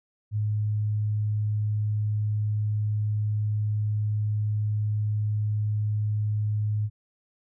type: tone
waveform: sine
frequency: 105.8 Hz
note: G#2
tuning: 33 cents sharp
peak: -23 dBFS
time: 0.31-6.9 s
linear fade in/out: 50 ms
effects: none

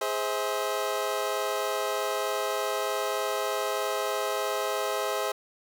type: chord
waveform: 25% pulse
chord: Ab augmented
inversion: none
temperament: equal with one note detuned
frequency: 415.3 / 523.3 / 644.6 Hz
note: Ab4 / C5 / E5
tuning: 0 / 0 / -39 cents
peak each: -28 dBFS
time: 0.01-5.32 s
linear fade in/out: 5 ms
effects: none

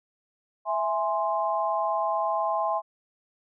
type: chord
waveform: sine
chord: E augmented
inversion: none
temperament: equal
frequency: 659.3 / 830.6 / 1046.5 Hz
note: E5 / G#5 / B#5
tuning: 0 / 0 / 0 cents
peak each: -28 dBFS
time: 0.65-2.82 s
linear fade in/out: 50 ms
effects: none

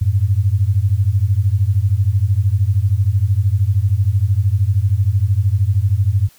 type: beating tone pair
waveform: sine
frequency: 92.5 / 105.5 Hz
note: F#2 / G#2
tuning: 0 / +28 cents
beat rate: 13 Hz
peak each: -15 dBFS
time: 0.01-6.29 s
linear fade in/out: 10 ms
effects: white hiss -50 dBFS RMS until 6.38 s

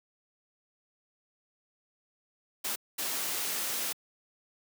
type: noise bursts at uneven times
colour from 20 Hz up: white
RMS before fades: -33 dBFS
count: 2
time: 2.64-2.76 / 2.98-3.93 s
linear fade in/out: 10 ms
effects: high-pass 200 Hz 12 dB/octave

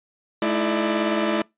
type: tone cluster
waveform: sawtooth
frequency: 215.5 / 313.7 / 332.1 / 595 Hz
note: A3 / D#4 / E4 / D5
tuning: -36 / +14 / +13 / +22 cents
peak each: -21 / -28 / -20 / -22 dBFS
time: 0.42-1.42 s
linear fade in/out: 2 ms
effects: noise-tail reverb RT60 0.2 s tail -25 dB re dry + resampled to 8000 Hz

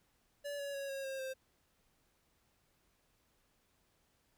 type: tone with pitch steps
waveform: square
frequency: 574 / 564.1 / 554.4 / 544.9 / 535.6 / 526.4 Hz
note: D5 / C#5 / C#5 / C#5 / C5 / C5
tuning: -40 / +30 / 0 / -30 / +40 / +10 cents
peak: -40 dBFS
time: 0.44-1.34 s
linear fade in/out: 20 ms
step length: 150 ms
effects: pink hiss -75 dBFS RMS until 4.37 s

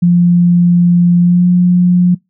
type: tone with pitch glide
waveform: sine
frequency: 174.61 to 178.28 Hz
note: F3 to F3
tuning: 0 to +36 cents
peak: -5 dBFS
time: 0.02-2.15 s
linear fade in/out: 10 ms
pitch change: +36 cents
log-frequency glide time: 1.21-1.46 s
effects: noise-tail reverb RT60 0.2 s tail -25 dB re dry

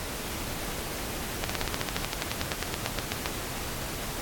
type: slowing click train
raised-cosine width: 0.2 ms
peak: -10 dBFS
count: 21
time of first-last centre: 1.44-3.259 s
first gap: 55 ms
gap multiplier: 1.05
effects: pink hiss -35 dBFS RMS until 4.21 s + AAC 64 kbps

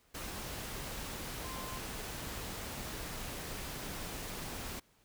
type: tone in noise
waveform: sine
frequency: 1043 Hz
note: C6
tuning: 6 cents flat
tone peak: -46 dBFS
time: 1.44-1.79 s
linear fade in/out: 10 ms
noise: pink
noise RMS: -42 dBFS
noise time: 0.14-4.8 s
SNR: -7 dB
effects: pink hiss -69 dBFS RMS until 5.04 s

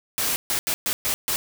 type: noise bursts at uneven times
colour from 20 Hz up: white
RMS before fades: -24 dBFS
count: 6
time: 0.18-0.36 / 0.5-0.59 / 0.67-0.74 / 0.86-0.93 / 1.05-1.14 / 1.28-1.36 s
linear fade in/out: 0 ms
effects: none

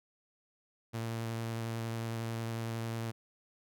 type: tone with vibrato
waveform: sawtooth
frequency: 114.3 Hz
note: A#2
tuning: 34 cents flat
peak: -31 dBFS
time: 0.93-3.12 s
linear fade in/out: 20 ms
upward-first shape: sine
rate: 11 Hz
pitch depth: 13 cents each way
effects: none

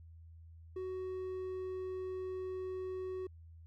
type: tone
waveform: triangle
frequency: 372.6 Hz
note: F#4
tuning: 12 cents sharp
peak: -36 dBFS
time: 0.76-3.27 s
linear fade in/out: 5 ms
effects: added 82 Hz sine -52 dBFS peak until 3.66 s

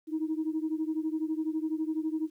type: beating tone pair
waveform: sine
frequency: 311.1 / 323.1 Hz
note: D#4 / E4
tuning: 0 / -35 cents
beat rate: 12 Hz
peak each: -30 / -32 dBFS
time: 0.07-2.3 s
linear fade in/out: 50 ms
effects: tanh soft clip ceiling -22 dBFS + 11-bit

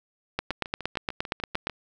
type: two click trains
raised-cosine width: 0.3 ms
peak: -20 / -10 dBFS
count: 9 / 12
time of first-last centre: 0.51-1.697 / 0.39-1.671 s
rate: 6.74 / 8.59 Hz
effects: none

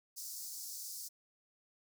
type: high-pass noise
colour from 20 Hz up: pink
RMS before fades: -45 dBFS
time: 0.16-1.09 s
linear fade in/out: 20 ms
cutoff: 4800 Hz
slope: 48 dB/octave
effects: none

